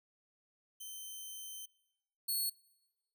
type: tone pair in turn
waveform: 5% pulse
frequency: 3092 / 4366 Hz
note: G7 / C#8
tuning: -24 / -27 cents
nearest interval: tritone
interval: 597 cents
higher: second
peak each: -36 / -26 dBFS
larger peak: second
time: 0.8-1.66 / 2.28-2.5 s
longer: first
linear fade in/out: 10 ms
effects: noise-tail reverb RT60 1.0 s tail -23 dB re dry